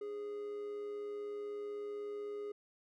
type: tone with amplitude modulation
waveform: triangle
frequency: 413.1 Hz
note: G#4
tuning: 9 cents flat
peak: -36 dBFS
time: 0.01-2.52 s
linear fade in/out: 5 ms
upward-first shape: sine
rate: 116 Hz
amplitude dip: 35%
effects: none